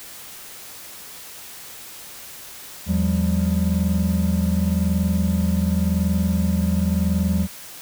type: tone cluster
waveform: triangle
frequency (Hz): 81.8 / 178.6 / 199.5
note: E2 / F3 / G3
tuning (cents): -13 / +39 / +31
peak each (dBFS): -20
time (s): 2.86-7.48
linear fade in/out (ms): 50
effects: white hiss -39 dBFS RMS until 7.81 s